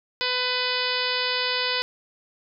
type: harmonic tone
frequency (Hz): 500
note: B4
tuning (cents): +21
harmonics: 1 / 2 / 3 / 4 / 5 / 6 / 7 / 8 / 9 / 10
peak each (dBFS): -32 / -32 / -32 / -32 / -32 / -32 / -32 / -32 / -32 / -32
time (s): 0.21-1.82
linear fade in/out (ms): 0
effects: none